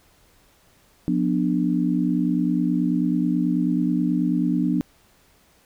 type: chord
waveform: sine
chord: B diminished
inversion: second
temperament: just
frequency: 177.8 / 246.9 / 296.3 Hz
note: F3 / B3 / D4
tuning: +31 / 0 / +15 cents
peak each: -23 dBFS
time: 1.08-4.81 s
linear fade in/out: 0 ms
effects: pink hiss -58 dBFS RMS until 5.65 s